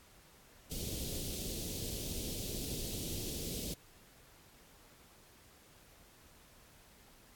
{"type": "band-stop noise", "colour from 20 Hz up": "pink", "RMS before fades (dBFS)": -40, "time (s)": [0.71, 3.74], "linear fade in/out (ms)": 5, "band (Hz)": [500, 3200], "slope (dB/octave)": 24, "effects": ["pink hiss -61 dBFS RMS until 7.35 s", "AAC 64 kbps"]}